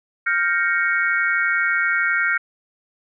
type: chord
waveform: sine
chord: G half-diminished seventh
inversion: third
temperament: equal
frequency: 1396.9 / 1568 / 1864.7 / 2217 Hz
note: F6 / G6 / Bb6 / Db7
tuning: 0 / 0 / 0 / 0 cents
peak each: -21 / -23 / -23 / -24 dBFS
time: 0.26-2.38 s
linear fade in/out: 10 ms
effects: none